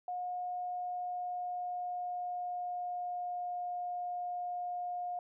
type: tone with pitch glide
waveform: sine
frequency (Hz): 720 to 713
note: F#5 to F5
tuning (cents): -47 to +36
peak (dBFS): -35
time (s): 0.08-5.19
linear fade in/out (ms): 2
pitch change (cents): -17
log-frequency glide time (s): 0.38-3.62
effects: none